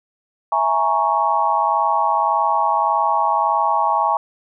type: chord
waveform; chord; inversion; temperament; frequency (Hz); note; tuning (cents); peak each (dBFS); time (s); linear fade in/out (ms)
sine; A# half-diminished seventh; second; equal; 659.3 / 830.6 / 932.3 / 1108.7; E5 / G#5 / A#5 / C#6; 0 / 0 / 0 / 0; -24 / -19 / -20 / -20; 0.52-4.17; 2
effects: none